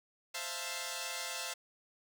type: chord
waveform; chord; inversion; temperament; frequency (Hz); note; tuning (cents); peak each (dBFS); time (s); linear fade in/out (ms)
5% pulse; F major seventh; second; equal; 523.3 / 659.3 / 698.5 / 880; C5 / E5 / F5 / A5; 0 / 0 / 0 / 0; -32; 0.34-1.54; 10
effects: none